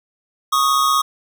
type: tone pair together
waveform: square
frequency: 1108.7 / 1244.5 Hz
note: C#6 / D#6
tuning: 0 / 0 cents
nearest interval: major second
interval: 200 cents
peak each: -18 / -17 dBFS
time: 0.52-1.02 s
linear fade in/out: 10 ms
effects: none